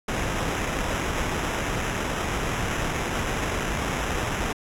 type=noise with sample-and-hold; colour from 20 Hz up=pink; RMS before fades=-27 dBFS; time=0.08-4.53 s; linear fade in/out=5 ms; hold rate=4410 Hz; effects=low-pass 11000 Hz 12 dB/octave